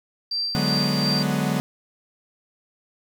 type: tone with tremolo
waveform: sine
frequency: 4699 Hz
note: D8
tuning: in tune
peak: -22 dBFS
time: 0.31-1.23 s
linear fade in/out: 5 ms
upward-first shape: sine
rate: 2.8 Hz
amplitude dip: 50%
type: chord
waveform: 45% pulse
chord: G# half-diminished seventh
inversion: second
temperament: equal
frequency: 146.83 / 185 / 207.7 / 246.9 Hz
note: D3 / F#3 / G#3 / B3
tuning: 0 / 0 / 0 / 0 cents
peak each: -26 / -26 / -27 / -28 dBFS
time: 0.55-1.6 s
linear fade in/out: 0 ms
effects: 9-bit